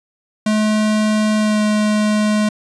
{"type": "tone with pitch glide", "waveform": "square", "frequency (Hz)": [214.2, 211.9], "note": ["A3", "G#3"], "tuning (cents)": [-46, 35], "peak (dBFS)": -14, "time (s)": [0.46, 2.49], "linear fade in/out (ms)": 5, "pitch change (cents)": -19, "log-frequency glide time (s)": [1.38, 1.62], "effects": ["resampled to 22050 Hz"]}